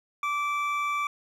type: tone pair together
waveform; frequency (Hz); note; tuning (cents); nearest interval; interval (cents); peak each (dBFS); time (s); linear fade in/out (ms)
triangle; 1166 / 2328; D6 / D7; -13 / -16; octave; 1197; -25 / -30; 0.23-1.07; 2
effects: none

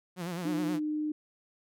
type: tone with vibrato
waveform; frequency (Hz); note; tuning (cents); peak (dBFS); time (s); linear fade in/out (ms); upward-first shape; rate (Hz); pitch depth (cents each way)
sawtooth; 174.61; F3; 0; -30; 0.16-0.8; 50; sine; 9.5; 94
type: tone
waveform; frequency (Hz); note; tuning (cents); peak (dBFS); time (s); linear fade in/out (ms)
sine; 303.8; D#4; -41; -29; 0.45-1.12; 5
effects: none

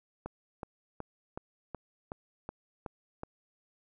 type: click train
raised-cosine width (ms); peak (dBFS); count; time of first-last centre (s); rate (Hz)
1; -24; 9; 0.26-3.234; 2.69
effects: none

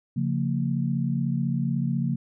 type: chord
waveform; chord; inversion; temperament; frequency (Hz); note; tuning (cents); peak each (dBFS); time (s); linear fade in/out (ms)
sine; Bb minor; first; equal with one note detuned; 138.59 / 174.61 / 228.8; Db3 / F3 / Bb3; 0 / 0 / -32; -26 / -28 / -28; 0.16-2.16; 10
effects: none

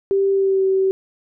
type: tone with pitch glide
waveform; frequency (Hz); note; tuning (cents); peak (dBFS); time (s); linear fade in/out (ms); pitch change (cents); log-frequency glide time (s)
sine; 392 to 382.8; G4 to G4; 0 to -41; -14; 0.11-0.91; 0; -41; 0.31-0.64
effects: none

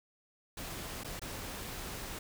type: noise with dropouts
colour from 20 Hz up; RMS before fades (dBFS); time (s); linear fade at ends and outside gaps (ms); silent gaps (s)
pink; -42; 0.57-2.19; 5; 1.036-1.045 / 1.195-1.216
effects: none

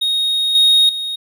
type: tone with level steps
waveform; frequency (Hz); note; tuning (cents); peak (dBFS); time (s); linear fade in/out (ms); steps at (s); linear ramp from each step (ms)
triangle; 3735; A#7; +3; -13 / -7 / -19; 0.01-1.16; 10; 0.55 / 0.89; 2
effects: none

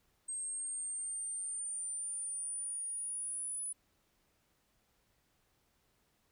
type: linear sweep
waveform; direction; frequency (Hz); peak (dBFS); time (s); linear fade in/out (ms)
sine; up; 8390 to 9956; -37; 0.28-3.73; 10
effects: pink hiss -75 dBFS RMS until 6.31 s

